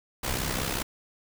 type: noise with amplitude modulation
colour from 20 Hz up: pink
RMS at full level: -27 dBFS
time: 0.23-0.83 s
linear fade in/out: 10 ms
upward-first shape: sine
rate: 65.1 Hz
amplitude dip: 65%
effects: none